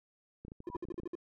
clicks, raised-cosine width 3 ms, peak -34 dBFS, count 11, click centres 0.45 / 0.482 / 0.519 / 0.604 / 0.701 / 0.758 / 0.852 / 0.886 / 0.943 / 1 / 1.034 s
sine tone with exponential growth, 978 Hz, B5, 17 cents flat, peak -35 dBFS, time 0.64-0.76 s, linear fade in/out 2 ms, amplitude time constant 26 ms
triangle tone bursts, 349.2 Hz, F4, in tune, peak -34 dBFS, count 7, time 0.67-1.153 s, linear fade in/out 2 ms, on 21 ms, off 56 ms
effects none

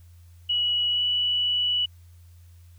sine tone with pitch glide, 2927 to 2951 Hz, F#7 to F#7, -19 to -5 cents, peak -21 dBFS, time 0.49-1.86 s, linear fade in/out 10 ms, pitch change +14 cents, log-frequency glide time 0.93-1 s, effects added 86 Hz sine -47 dBFS peak until 2.78 s + white hiss -64 dBFS RMS until 2.78 s

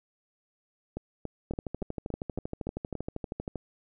two click trains, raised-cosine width 2 ms, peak -21 / -20 dBFS, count 8 / 27, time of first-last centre 0.97-2.953 / 1.51-3.557 s, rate 3.53 / 12.7 Hz, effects none

